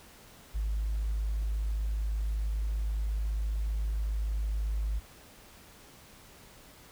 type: tone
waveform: sine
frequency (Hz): 52.6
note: G#1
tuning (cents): +23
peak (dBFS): -27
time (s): 0.54-5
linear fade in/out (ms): 20
effects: tanh soft clip ceiling -24 dBFS + pink hiss -54 dBFS RMS until 6.91 s